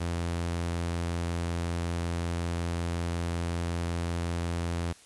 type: tone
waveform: sawtooth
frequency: 85.4 Hz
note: F2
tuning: 38 cents flat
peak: -25 dBFS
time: 0-4.93 s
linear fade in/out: 10 ms
effects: white hiss -55 dBFS RMS until 5.05 s + resampled to 24000 Hz